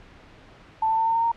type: tone with pitch steps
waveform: sine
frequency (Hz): 884 / 892.2 / 900.5 / 908.9 / 917.3 / 925.8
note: A5 / A5 / A5 / A#5 / A#5 / A#5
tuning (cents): +8 / +24 / +40 / -44 / -28 / -12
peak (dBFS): -19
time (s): 0.82-1.318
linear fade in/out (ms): 5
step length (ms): 83
effects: pink hiss -49 dBFS RMS until 1.36 s + low-pass 3000 Hz 12 dB/octave